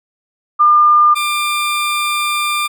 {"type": "tone pair in turn", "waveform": ["sine", "20% pulse"], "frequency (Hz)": [1203, 1193.3], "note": ["D6", "D6"], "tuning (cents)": [41, 27], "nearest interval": "unison", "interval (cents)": 14, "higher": "first", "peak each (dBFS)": [-6, -10], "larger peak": "first", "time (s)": [[0.59, 1.15], [1.15, 2.68]], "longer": "second", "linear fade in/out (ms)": 20, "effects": []}